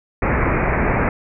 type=low-pass noise; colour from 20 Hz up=pink; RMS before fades=-18 dBFS; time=0.22-1.09 s; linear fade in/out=2 ms; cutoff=2400 Hz; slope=96 dB/octave; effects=none